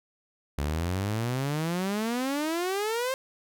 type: exponential sweep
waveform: sawtooth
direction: up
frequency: 69.3 to 536 Hz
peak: -23 dBFS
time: 0.58-3.14 s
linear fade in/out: 0 ms
effects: none